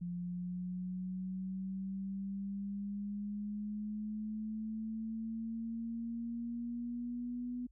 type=linear sweep; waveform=sine; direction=up; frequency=174.61 to 246.9 Hz; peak=-37 dBFS; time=0.01-7.67 s; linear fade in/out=10 ms; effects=added 50 Hz sine -61 dBFS peak until 7.71 s